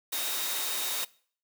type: tone in noise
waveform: sine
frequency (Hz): 3729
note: A#7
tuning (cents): 0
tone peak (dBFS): -37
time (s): 0.12-1.05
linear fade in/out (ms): 10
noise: white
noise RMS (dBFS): -32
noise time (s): 0.12-1.05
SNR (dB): -8
effects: noise-tail reverb RT60 0.5 s tail -22 dB re dry + high-pass 400 Hz 12 dB/octave